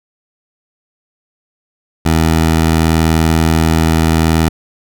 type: tone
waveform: 15% pulse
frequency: 80.7 Hz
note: E2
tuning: 36 cents flat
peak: -3 dBFS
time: 2.05-4.49 s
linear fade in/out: 10 ms
effects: none